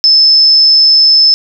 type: tone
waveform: sine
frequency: 5250 Hz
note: E8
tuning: 8 cents flat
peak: -3 dBFS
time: 0.04-1.34 s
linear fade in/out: 0 ms
effects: none